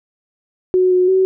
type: tone with pitch steps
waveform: sine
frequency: 368.5 / 364.7 / 377.5 Hz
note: F#4 / F#4 / F#4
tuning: -7 / -25 / +35 cents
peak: -10 dBFS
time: 0.74-1.25 s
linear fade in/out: 0 ms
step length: 170 ms
effects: none